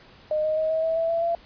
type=tone with pitch steps; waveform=sine; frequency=613 / 621.9 / 631 / 640.1 / 649.5 / 658.9 / 668.5 / 678.2 Hz; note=D#5 / D#5 / D#5 / D#5 / E5 / E5 / E5 / E5; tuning=-26 / -1 / +24 / +49 / -26 / -1 / +24 / +49 cents; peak=-21 dBFS; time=0.31-1.35 s; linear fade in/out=2 ms; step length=130 ms; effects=pink hiss -51 dBFS RMS until 1.45 s + resampled to 11025 Hz